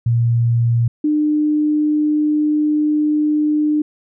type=tone pair in turn; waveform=sine; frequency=117.5 / 301.4 Hz; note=A#2 / D4; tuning=+14 / +45 cents; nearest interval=octave + major third; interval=1631 cents; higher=second; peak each=-12 / -13 dBFS; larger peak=first; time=0.06-0.88 / 1.04-3.82 s; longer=second; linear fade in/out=5 ms; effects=none